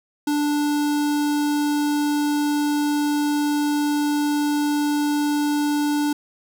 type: tone with notch filter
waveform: square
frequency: 293.7 Hz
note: D4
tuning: in tune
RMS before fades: -21 dBFS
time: 0.27-6.13 s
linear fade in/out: 5 ms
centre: 2200 Hz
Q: 1.8
effects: none